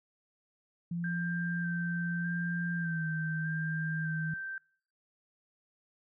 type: tone with pitch glide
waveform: sine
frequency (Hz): 171.5 to 158.18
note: F3 to D#3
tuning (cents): -31 to +29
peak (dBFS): -32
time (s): 0.91-4.34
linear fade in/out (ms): 5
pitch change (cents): -140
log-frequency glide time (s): 2.74-3.07
type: tone with vibrato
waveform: sine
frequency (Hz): 1575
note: G6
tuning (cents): +8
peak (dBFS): -36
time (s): 1.04-4.58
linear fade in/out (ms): 2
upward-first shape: square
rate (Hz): 0.83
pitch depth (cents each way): 15
effects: noise-tail reverb RT60 0.5 s tail -25 dB re dry